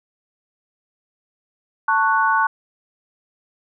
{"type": "chord", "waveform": "sine", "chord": "F# minor", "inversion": "first", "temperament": "equal with one note detuned", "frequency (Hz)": [889.2, 1108.7, 1480], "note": ["A5", "C#6", "F#6"], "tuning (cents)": [18, 0, 0], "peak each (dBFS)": -19, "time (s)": [1.88, 2.47], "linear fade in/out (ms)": 5, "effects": []}